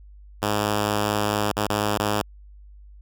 5% pulse tone with dropouts, 104.4 Hz, G#2, 10 cents sharp, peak -10 dBFS, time 0.42-2.22 s, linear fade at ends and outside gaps 5 ms, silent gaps 1.519-1.567 / 1.669-1.696 / 1.977-1.994 s, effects added 50 Hz sine -43 dBFS peak until 3.01 s

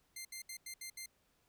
10% pulse tone bursts at uneven times, 2093 Hz, C7, in tune, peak -35 dBFS, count 6, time 0.16-0.25 / 0.32-0.42 / 0.49-0.57 / 0.66-0.74 / 0.81-0.9 / 0.97-1.06 s, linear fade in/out 5 ms, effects pink hiss -75 dBFS RMS until 1.48 s

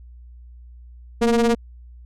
square ring-modulated tone, 118.7 Hz, A#2, 32 cents sharp, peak -13 dBFS, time 1.21-1.55 s, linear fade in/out 10 ms, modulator 347 Hz, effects added 60 Hz sine -40 dBFS peak until 2.05 s + low-pass 9000 Hz 12 dB/octave

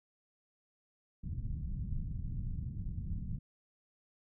pink low-pass noise, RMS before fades -38 dBFS, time 1.23-3.39 s, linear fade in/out 10 ms, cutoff 170 Hz, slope 24 dB/octave, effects none

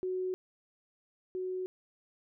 sine tone pair in turn, 370 / 370 Hz, F#4 / F#4, 0 / 0 cents, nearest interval unison, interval 0 cents, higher neither, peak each -31 / -33 dBFS, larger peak first, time 0.03-0.34 / 1.35-1.66 s, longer neither, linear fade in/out 0 ms, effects none

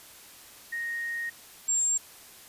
sine tone pair in turn, 1864 / 7424 Hz, A#6 / A#8, -1 / -8 cents, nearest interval 2 octaves, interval 2393 cents, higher second, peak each -30 / -23 dBFS, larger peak second, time 0.72-1.3 / 1.68-1.98 s, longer first, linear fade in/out 10 ms, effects white hiss -50 dBFS RMS until 2.48 s + resampled to 32000 Hz

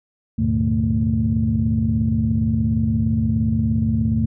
sine tone cluster, 76 / 102.4 / 119.5 / 150 / 223.8 Hz, D#2 / G#2 / A#2 / D3 / A3, -40 / -24 / +43 / +37 / +30 cents, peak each -24 / -22 / -24 / -27 / -19 dBFS, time 0.38-4.26 s, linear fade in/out 10 ms, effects tanh soft clip ceiling -7 dBFS

